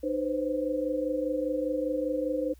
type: tone cluster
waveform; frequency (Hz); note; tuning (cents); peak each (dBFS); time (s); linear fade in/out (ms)
sine; 303.9 / 503 / 528; D#4 / B4 / C5; -41 / +32 / +16; -31; 0.03-2.54; 10
effects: added 62 Hz sine -51 dBFS peak until 2.59 s + white hiss -65 dBFS RMS until 2.59 s